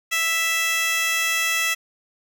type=tone with high-pass filter; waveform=15% pulse; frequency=659.3 Hz; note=E5; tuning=in tune; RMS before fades=-22 dBFS; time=0.11-1.75 s; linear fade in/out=20 ms; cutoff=2300 Hz; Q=1.2; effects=none